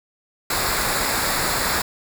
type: noise with comb filter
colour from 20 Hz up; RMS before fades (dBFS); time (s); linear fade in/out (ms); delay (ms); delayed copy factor
pink; -22; 0.5-1.82; 5; 0.33; -0.65
effects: none